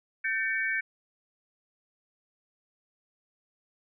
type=tone cluster; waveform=sine; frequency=1552 / 1789 / 2257 Hz; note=G6 / A6 / C#7; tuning=-18 / +28 / +31 cents; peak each=-31 dBFS; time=0.24-0.81 s; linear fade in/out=10 ms; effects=none